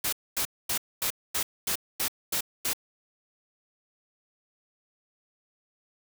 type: noise bursts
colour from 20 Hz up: white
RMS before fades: -28 dBFS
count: 9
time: 0.04-2.734 s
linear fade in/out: 5 ms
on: 86 ms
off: 240 ms
effects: none